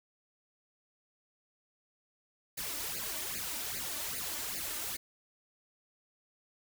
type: noise with flanger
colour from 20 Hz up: white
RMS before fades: -38 dBFS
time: 2.57-4.97 s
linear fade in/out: 10 ms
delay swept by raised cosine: 0.43 to 3.43 ms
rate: 2.5 Hz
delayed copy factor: +1
effects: none